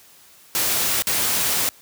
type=noise with dropouts; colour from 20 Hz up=white; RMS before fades=-21 dBFS; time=0.55-1.69 s; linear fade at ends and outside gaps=0 ms; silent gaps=1.021-1.07 s; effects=white hiss -50 dBFS RMS until 1.81 s + high-pass 60 Hz 12 dB/octave